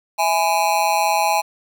square tone with amplitude modulation, 830.6 Hz, G#5, in tune, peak -12 dBFS, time 0.18-1.42 s, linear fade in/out 20 ms, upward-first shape sine, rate 176 Hz, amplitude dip 100%, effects 8-bit

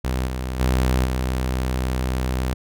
sawtooth tone with level steps, 63.7 Hz, C2, 46 cents flat, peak -17 / -21 / -13 / -17 dBFS, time 0.04-2.54 s, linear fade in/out 10 ms, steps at 0.26 / 0.59 / 1.04 s, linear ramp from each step 20 ms, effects none

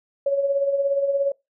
sine tone with tremolo, 557 Hz, C#5, 8 cents sharp, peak -16 dBFS, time 0.26-1.32 s, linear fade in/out 5 ms, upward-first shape sine, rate 17 Hz, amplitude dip 55%, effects noise-tail reverb RT60 0.2 s tail -22 dB re dry

